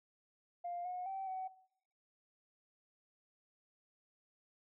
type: tone with pitch steps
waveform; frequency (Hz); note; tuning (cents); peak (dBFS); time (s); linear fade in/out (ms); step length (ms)
sine; 700 / 725 / 772 / 753; F5 / F#5 / G5 / F#5; +4 / -35 / -27 / +30; -38; 0.64-1.48; 10; 210
effects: noise-tail reverb RT60 0.7 s tail -20 dB re dry + tanh soft clip ceiling -34 dBFS